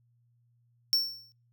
square tone with exponential decay, 5440 Hz, F8, 46 cents flat, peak -20 dBFS, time 0.93-1.32 s, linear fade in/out 0 ms, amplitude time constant 84 ms, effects noise-tail reverb RT60 0.3 s tail -24 dB re dry + added 119 Hz sine -65 dBFS peak until 1.52 s

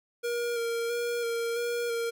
square tone with vibrato, 470 Hz, A#4, 14 cents sharp, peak -29 dBFS, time 0.23-2.11 s, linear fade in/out 20 ms, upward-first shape square, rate 1.5 Hz, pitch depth 19 cents each way, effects none

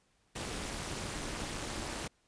pink noise with amplitude modulation, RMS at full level -35 dBFS, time 0.35-2.08 s, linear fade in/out 10 ms, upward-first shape sine, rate 259 Hz, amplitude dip 95%, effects pink hiss -72 dBFS RMS until 2.27 s + resampled to 22050 Hz

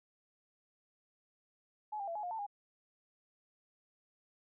sine tone with pitch steps, 849 / 797 / 674 / 841 / 712 / 890 / 815 Hz, G#5 / G5 / E5 / G#5 / F5 / A5 / G#5, +38 / +28 / +38 / +22 / +33 / +20 / -33 cents, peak -37 dBFS, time 1.92-2.466 s, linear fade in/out 10 ms, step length 78 ms, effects none

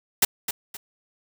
white noise with echo, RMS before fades -17 dBFS, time 0.22-0.25 s, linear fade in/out 5 ms, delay 260 ms, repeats 2, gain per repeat -10 dB, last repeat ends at 0.77 s, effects none

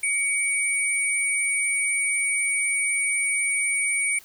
sine tone pair together, 2252 / 9008 Hz, C#7 / C#9, +27 / +27 cents, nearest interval 2 octaves, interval 2400 cents, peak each -23 / -25 dBFS, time 0.03-4.19 s, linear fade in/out 5 ms, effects white hiss -50 dBFS RMS until 4.24 s

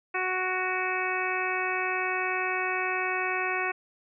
harmonic tone with a mistuned harmonic, 370 Hz, F#4, in tune, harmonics 1 / 2 / 3 / 4 / 5 / 6 / 7, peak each -34 / -34 / -34 / -34 / -34 / -34 / -34 dBFS, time 0.14-3.72 s, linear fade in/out 10 ms, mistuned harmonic 6, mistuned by +24 cents, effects none

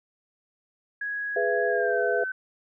sine tone with pitch glide, 1663 to 1525 Hz, G#6 to G6, +2 to -48 cents, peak -28 dBFS, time 1.01-2.32 s, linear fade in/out 5 ms, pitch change -150 cents, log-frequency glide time 1.68-2.02 s
sine chord, E major, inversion first, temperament equal with one note detuned, 415.3 / 493.9 / 673.5 Hz, G#4 / B4 / E5, 0 / 0 / +37 cents, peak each -27 dBFS, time 1.36-2.24 s, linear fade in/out 5 ms
effects none

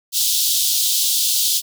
pink high-pass noise, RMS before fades -18 dBFS, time 0.12-1.62 s, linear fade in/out 50 ms, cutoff 3300 Hz, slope 48 dB/octave, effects none

